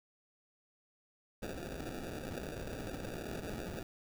white noise with sample-and-hold, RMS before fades -42 dBFS, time 1.42-3.83 s, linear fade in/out 5 ms, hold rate 1050 Hz, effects none

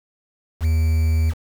triangle tone with quantisation, 80.1 Hz, E2, 49 cents flat, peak -13 dBFS, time 0.6-1.34 s, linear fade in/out 50 ms, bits 6, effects none

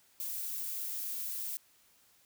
violet noise, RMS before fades -38 dBFS, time 0.2-1.57 s, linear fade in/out 0 ms, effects white hiss -66 dBFS RMS until 2.25 s

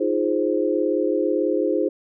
sine chord, F minor seventh, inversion third, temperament equal, 311.1 / 349.2 / 415.3 / 523.3 Hz, Eb4 / F4 / Ab4 / C5, 0 / 0 / 0 / 0 cents, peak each -24 dBFS, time 0-1.89 s, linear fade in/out 10 ms, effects none

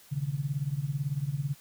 sine tone with tremolo, 141.1 Hz, C#3, 31 cents sharp, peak -24 dBFS, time 0.11-1.55 s, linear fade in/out 20 ms, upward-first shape triangle, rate 18 Hz, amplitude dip 95%, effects white hiss -56 dBFS RMS until 1.6 s

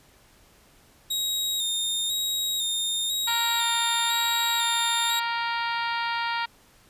sawtooth tone with vibrato, 3729 Hz, A#7, in tune, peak -22 dBFS, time 1.1-5.2 s, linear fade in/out 10 ms, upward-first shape square, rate 1 Hz, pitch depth 34 cents each way
harmonic tone, 466.2 Hz, A#4, in tune, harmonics 2 / 3 / 4 / 5 / 6 / 7 / 8 / 9 / 10, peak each -28 / -32 / -34 / -36 / -38 / -39 / -40 / -41 / -42 dBFS, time 3.27-6.46 s, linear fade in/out 10 ms
effects pink hiss -57 dBFS RMS until 6.89 s + resampled to 32000 Hz

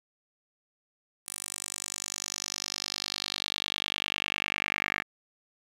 10% pulse tone with band-pass filter sweep, 50 Hz, G1, 35 cents sharp, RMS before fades -35 dBFS, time 1.26-5.03 s, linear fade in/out 20 ms, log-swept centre 9800 to 2000 Hz, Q 3.5, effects 9-bit

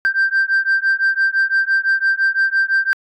sine beating tone pair, 1568 / 1573.9 Hz, G6 / G6, 0 / +7 cents, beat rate 5.9 Hz, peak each -15 dBFS, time 0.05-2.93 s, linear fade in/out 0 ms, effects tanh soft clip ceiling -10 dBFS

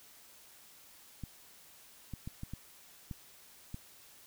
clicks, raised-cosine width 5 ms, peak -28 dBFS, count 7, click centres 1.237 / 2.137 / 2.275 / 2.434 / 2.536 / 3.112 / 3.744 s, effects white hiss -58 dBFS RMS until 4.26 s

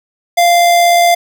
square tone with amplitude modulation, 694 Hz, F5, 11 cents flat, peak -6 dBFS, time 0.37-1.15 s, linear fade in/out 10 ms, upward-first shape sine, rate 76.9 Hz, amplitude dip 25%, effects none

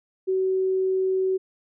sine tone, 377.5 Hz, F#4, 35 cents sharp, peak -20 dBFS, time 0.27-1.38 s, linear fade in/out 20 ms, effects none

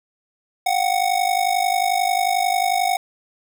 square ring-modulated tone, 740 Hz, F#5, in tune, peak -15 dBFS, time 0.66-2.97 s, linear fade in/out 2 ms, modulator 25.6 Hz, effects none

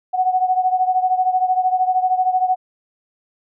sine beating tone pair, 738 / 751 Hz, F#5 / F#5, -5 / +26 cents, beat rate 13 Hz, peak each -16 / -20 dBFS, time 0.13-2.56 s, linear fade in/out 20 ms, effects none

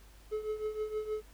triangle tone with tremolo, 429.4 Hz, A4, 42 cents flat, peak -28 dBFS, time 0.31-1.22 s, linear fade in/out 20 ms, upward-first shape triangle, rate 6.4 Hz, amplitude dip 80%, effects added 50 Hz sine -54 dBFS peak until 1.33 s + pink hiss -61 dBFS RMS until 1.33 s

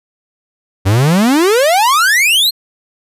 45% pulse exponential sweep, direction up, 91 to 4317 Hz, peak -8 dBFS, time 0.85-2.51 s, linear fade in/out 20 ms, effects resampled to 32000 Hz

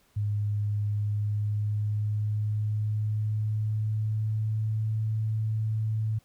sine tone with pitch glide, 103.83 to 109.37 Hz, G#2 to A2, 0 to -10 cents, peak -25 dBFS, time 0.16-6.19 s, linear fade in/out 10 ms, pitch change +90 cents, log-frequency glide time 0.87-4.97 s, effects pink hiss -65 dBFS RMS until 6.24 s

